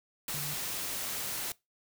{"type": "tone in noise", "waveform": "sine", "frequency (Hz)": 146.83, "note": "D3", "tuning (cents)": 0, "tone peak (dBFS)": -40, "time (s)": [0.34, 0.54], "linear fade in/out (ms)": 2, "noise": "white", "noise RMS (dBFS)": -36, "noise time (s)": [0.28, 1.52], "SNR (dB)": -7, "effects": ["noise-tail reverb RT60 0.2 s tail -21 dB re dry"]}